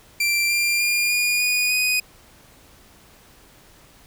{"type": "tone with pitch steps", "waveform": "sawtooth", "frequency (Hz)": [2357, 2383, 2409, 2436, 2463, 2490], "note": ["D7", "D7", "D7", "D#7", "D#7", "D#7"], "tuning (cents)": [6, 25, 43, -37, -18, 1], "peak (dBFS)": -15, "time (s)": [0.2, 2], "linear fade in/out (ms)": 5, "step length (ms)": 300, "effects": ["pink hiss -51 dBFS RMS until 4.06 s"]}